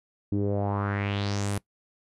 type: tone with low-pass filter sweep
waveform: sawtooth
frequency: 100.8 Hz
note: G2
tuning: 49 cents sharp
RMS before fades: -28 dBFS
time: 0.32-1.58 s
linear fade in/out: 0 ms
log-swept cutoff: 290 to 11000 Hz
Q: 3.6
effects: noise-tail reverb RT60 0.1 s tail -21 dB re dry